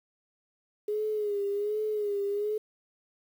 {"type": "tone with vibrato", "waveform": "sine", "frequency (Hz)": 415.3, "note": "G#4", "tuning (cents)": 0, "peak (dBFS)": -27, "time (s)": [0.88, 2.58], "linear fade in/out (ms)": 5, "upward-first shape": "sine", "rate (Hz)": 1.3, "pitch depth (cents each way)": 61, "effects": ["9-bit"]}